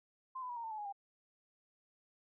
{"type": "tone with pitch steps", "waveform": "sine", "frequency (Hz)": [1041, 1002.6, 965.7, 930.1, 895.8, 862.8, 831, 800.4], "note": ["C6", "B5", "B5", "A#5", "A5", "A5", "G#5", "G5"], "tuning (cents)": [-9, 26, -39, -4, 31, -34, 1, 36], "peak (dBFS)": -40, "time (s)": [0.35, 0.926], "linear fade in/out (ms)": 10, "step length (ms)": 72, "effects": []}